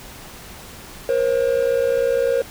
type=tone pair together; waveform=triangle; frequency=476 / 536 Hz; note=A#4 / C5; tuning=+36 / +42 cents; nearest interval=major second; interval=206 cents; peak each=-17 / -17 dBFS; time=1.09-2.42 s; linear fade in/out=2 ms; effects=pink hiss -39 dBFS RMS until 2.5 s